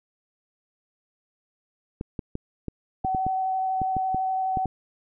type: clicks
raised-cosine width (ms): 3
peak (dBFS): -17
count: 12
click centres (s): 2.011 / 2.192 / 2.354 / 2.683 / 3.048 / 3.148 / 3.266 / 3.817 / 3.967 / 4.146 / 4.572 / 4.657
type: tone with vibrato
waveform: sine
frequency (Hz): 757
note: F#5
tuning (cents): +39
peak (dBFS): -23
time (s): 3.04-4.66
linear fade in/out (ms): 10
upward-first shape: square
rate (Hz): 12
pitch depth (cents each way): 8
effects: none